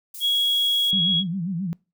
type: high-pass noise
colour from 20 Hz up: white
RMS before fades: -37 dBFS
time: 0.14-0.91 s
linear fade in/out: 5 ms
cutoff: 7600 Hz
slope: 12 dB/octave
type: tone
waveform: sine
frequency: 3322 Hz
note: G#7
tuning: in tune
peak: -18 dBFS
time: 0.2-1.24 s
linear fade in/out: 50 ms
type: tone with vibrato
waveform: sine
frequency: 180 Hz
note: F#3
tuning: 47 cents flat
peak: -24 dBFS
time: 0.93-1.73 s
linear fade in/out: 0 ms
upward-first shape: sine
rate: 7.5 Hz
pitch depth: 170 cents each way
effects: noise-tail reverb RT60 0.3 s tail -25 dB re dry